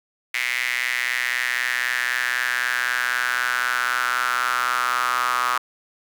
sawtooth tone with high-pass filter sweep, 123.9 Hz, B2, 6 cents sharp, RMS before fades -23 dBFS, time 0.34-5.58 s, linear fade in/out 5 ms, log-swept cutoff 2100 to 1200 Hz, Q 5.6, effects none

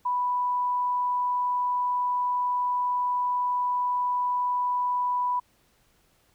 sine tone, 987.8 Hz, B5, in tune, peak -23 dBFS, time 0.05-5.4 s, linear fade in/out 10 ms, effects pink hiss -65 dBFS RMS until 6.34 s

